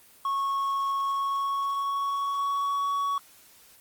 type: tone with pitch glide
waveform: triangle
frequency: 1100 to 1125.1 Hz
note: C#6 to C#6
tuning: -14 to +25 cents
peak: -23 dBFS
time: 0.25-3.18 s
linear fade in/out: 2 ms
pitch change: +39 cents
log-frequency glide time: 0.96-2.89 s
effects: white hiss -55 dBFS RMS until 3.8 s + Opus 24 kbps